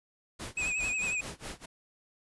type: noise with tremolo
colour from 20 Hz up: pink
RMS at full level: -39 dBFS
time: 0.39-1.66 s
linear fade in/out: 10 ms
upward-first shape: sine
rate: 4.8 Hz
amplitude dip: 95%
type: tone with vibrato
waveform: square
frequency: 2520 Hz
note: D#7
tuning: 21 cents sharp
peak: -30 dBFS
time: 0.57-1.21 s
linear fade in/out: 5 ms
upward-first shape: sine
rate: 11 Hz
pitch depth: 49 cents each way
effects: resampled to 24000 Hz